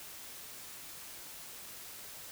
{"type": "silence", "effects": ["white hiss -48 dBFS RMS until 2.31 s"]}